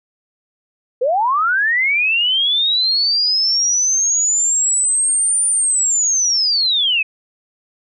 sine linear two-way sweep, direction up then down, 466.2 to 9290 to 2489 Hz, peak -13 dBFS, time 1.01-7.03 s, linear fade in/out 10 ms, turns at 5.47 s, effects none

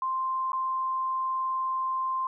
sine tone with dropouts, 1046.5 Hz, C6, in tune, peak -26 dBFS, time 0.02-2.27 s, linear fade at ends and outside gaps 2 ms, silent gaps 0.52-0.531 s, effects none

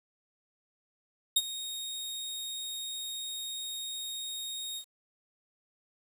sawtooth tone with ADSR envelope, 3729 Hz, A#7, in tune, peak -17 dBFS, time 1.36-4.85 s, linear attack 7 ms, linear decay 41 ms, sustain -16 dB, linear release 78 ms, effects 9-bit

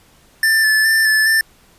square tone with vibrato, 1760 Hz, A6, in tune, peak -12 dBFS, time 0.43-1.41 s, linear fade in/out 2 ms, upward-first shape square, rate 2.4 Hz, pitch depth 18 cents each way, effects pink hiss -51 dBFS RMS until 1.78 s + resampled to 32000 Hz

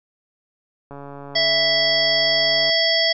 click train, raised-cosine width 1 ms, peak -23 dBFS, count 253, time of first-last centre 0.91-2.697 s, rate 141 Hz
harmonic tone, 660 Hz, E5, 2 cents sharp, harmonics 1 / 3 / 5 / 7 / 8, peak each -22 / -22 / -22 / -22 / -22 dBFS, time 1.35-3.13 s, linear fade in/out 10 ms
effects none

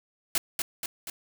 white noise with echo, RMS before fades -25 dBFS, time 0.35-0.38 s, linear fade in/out 2 ms, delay 240 ms, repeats 3, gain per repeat -4 dB, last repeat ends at 1.1 s, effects none

